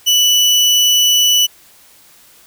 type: tone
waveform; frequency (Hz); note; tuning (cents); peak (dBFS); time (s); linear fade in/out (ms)
30% pulse; 2967; F#7; +4; -6; 0.06-1.47; 20
effects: white hiss -46 dBFS RMS until 2.46 s